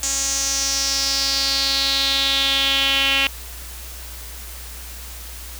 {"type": "tone with band-pass filter sweep", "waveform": "sawtooth", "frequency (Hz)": 273.2, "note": "C#4", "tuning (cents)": -25, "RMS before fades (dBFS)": -20, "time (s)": [0.03, 3.27], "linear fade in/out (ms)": 2, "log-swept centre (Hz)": [6900, 2800], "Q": 4.6, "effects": ["added 60 Hz sine -35 dBFS peak until 5.59 s", "white hiss -37 dBFS RMS until 5.59 s"]}